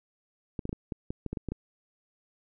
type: clicks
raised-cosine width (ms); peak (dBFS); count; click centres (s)
3; -20; 11; 0.592 / 0.654 / 0.693 / 0.729 / 0.922 / 1.105 / 1.263 / 1.33 / 1.372 / 1.487 / 1.52
effects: none